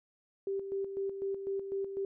sine tone with tremolo, 392 Hz, G4, in tune, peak -31 dBFS, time 0.47-2.05 s, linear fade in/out 2 ms, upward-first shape square, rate 4 Hz, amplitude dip 55%, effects none

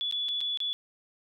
sine tone with dropouts, 3429 Hz, A7, 45 cents flat, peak -28 dBFS, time 0.01-0.73 s, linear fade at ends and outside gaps 0 ms, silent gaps 0.112-0.124 / 0.285-0.289 / 0.406-0.412 / 0.574-0.603 s, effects none

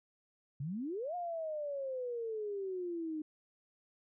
sine exponential two-way sweep, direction up then down, 130.4 to 720 to 303.8 Hz, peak -36 dBFS, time 0.6-3.22 s, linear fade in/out 5 ms, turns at 1.15 s, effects none

